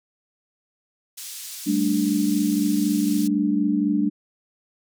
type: band-pass noise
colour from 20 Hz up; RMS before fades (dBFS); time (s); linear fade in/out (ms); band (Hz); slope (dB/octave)
pink; -36; 1.17-3.28; 10; 5000 to 15000; 12
type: chord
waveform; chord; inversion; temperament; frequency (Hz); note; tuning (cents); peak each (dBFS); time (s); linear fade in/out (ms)
sine; G suspended second; none; equal; 196 / 220 / 293.7; G3 / A3 / D4; 0 / 0 / 0; -24 / -24 / -21; 1.66-4.1; 20
effects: none